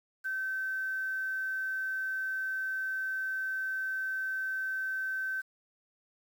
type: tone with quantisation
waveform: sine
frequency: 1540 Hz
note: G6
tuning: 31 cents flat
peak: -31 dBFS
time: 0.24-5.42 s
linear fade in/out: 20 ms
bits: 9
effects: none